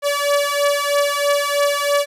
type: beating tone pair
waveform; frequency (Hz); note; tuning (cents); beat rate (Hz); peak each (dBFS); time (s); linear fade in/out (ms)
sawtooth; 572 / 575.1; D5 / D5; -46 / -36; 3.1; -15; 0.02-2.06; 50
effects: resampled to 32000 Hz